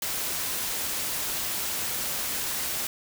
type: noise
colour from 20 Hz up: white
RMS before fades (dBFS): -30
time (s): 0.02-2.87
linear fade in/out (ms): 2
effects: none